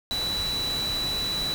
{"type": "tone in noise", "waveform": "sine", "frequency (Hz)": 3951, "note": "B7", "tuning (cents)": 0, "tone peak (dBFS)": -26, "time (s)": [0.11, 1.54], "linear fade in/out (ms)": 0, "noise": "pink", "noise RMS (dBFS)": -34, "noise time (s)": [0.11, 1.54], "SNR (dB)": 5, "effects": []}